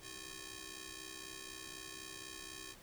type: ring-modulated tone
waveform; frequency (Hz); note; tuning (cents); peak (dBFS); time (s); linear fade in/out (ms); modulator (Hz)
5% pulse; 708; F5; +23; -33; 0.01-2.76; 50; 1030
effects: pink hiss -59 dBFS RMS until 2.82 s